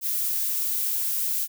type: noise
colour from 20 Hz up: violet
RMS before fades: -26 dBFS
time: 0.01-1.48 s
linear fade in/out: 50 ms
effects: none